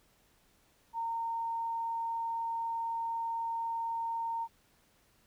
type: tone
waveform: sine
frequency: 918 Hz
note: A#5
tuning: 27 cents flat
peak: -32 dBFS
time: 0.93-4.48 s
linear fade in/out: 50 ms
effects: pink hiss -68 dBFS RMS until 5.26 s